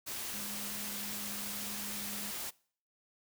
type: tone in noise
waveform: sine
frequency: 205.5 Hz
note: G#3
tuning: 18 cents flat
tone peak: -47 dBFS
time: 0.33-2.32 s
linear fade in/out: 20 ms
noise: white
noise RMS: -40 dBFS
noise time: 0.06-2.51 s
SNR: -10 dB
effects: noise-tail reverb RT60 0.5 s tail -23 dB re dry